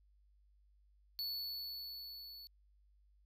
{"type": "tone with level ramp", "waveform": "square", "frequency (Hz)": 4435, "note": "C#8", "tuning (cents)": 0, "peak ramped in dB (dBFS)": [-38, -51], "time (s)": [1.19, 2.47], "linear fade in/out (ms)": 0, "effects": ["added 50 Hz sine -66 dBFS peak until 3.25 s"]}